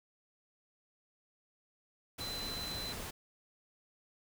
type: tone in noise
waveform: sine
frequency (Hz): 4036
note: B7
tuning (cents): +37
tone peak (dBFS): -40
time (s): 2.2-2.93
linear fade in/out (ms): 10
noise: pink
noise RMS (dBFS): -43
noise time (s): 2.18-3.11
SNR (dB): 0
effects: none